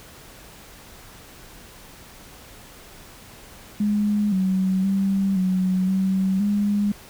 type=tone with pitch steps; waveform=sine; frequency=208 / 188.5 / 195 / 185.7 / 190.5 / 204.8 Hz; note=G#3 / F#3 / G3 / F#3 / G3 / G#3; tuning=+3 / +32 / -9 / +7 / -49 / -24 cents; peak=-18 dBFS; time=3.8-6.92 s; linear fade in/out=5 ms; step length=520 ms; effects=pink hiss -45 dBFS RMS until 7.09 s